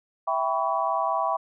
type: chord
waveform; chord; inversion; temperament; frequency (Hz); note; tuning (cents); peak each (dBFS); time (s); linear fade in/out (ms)
sine; C# half-diminished seventh; first; equal with one note detuned; 659.3 / 784 / 987.8 / 1127.5; E5 / G5 / B5 / C#6; 0 / 0 / 0 / +29; -28; 0.27-1.37; 10
effects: none